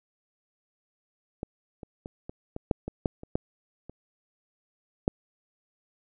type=clicks; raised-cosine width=2 ms; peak=-19 / -27 / -24 / -24 / -21 / -9 / -20 / -11 / -28 / -12 / -28 / -9 dBFS; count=12; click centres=1.431 / 1.832 / 2.059 / 2.295 / 2.564 / 2.712 / 2.88 / 3.058 / 3.234 / 3.355 / 3.896 / 5.079 s; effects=none